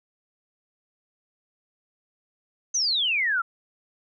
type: exponential sweep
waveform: sine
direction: down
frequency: 6330 to 1318.5 Hz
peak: -21 dBFS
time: 2.74-3.42 s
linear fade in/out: 10 ms
effects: none